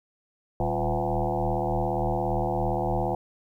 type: tone with frequency modulation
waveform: sine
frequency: 427.4 Hz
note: G#4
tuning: 50 cents sharp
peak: -23 dBFS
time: 0.6-3.15 s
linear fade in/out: 2 ms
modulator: 77.4 Hz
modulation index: 5.4
effects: 10-bit